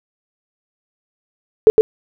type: tone with echo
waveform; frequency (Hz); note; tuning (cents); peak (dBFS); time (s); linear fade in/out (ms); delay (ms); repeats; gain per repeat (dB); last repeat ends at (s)
sine; 437.2; A4; -11; -3; 1.67-1.7; 0; 110; 1; -2; 1.81
effects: none